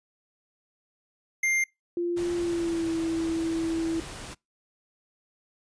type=tone; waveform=square; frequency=2100 Hz; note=C7; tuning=6 cents sharp; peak=-23 dBFS; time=1.43-1.64 s; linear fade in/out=5 ms
type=tone with pitch glide; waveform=sine; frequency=347 to 328.1 Hz; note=F4 to E4; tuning=-11 to -8 cents; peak=-25 dBFS; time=1.97-4 s; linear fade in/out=2 ms; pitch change=-97 cents; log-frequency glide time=2.36-2.91 s
type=noise; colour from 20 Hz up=pink; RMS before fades=-40 dBFS; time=2.16-4.35 s; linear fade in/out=20 ms
effects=noise-tail reverb RT60 0.2 s tail -25 dB re dry + resampled to 22050 Hz